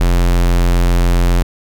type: tone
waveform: square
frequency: 43.65 Hz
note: F1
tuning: in tune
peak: -10 dBFS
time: 0-1.43 s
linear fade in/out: 10 ms
effects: none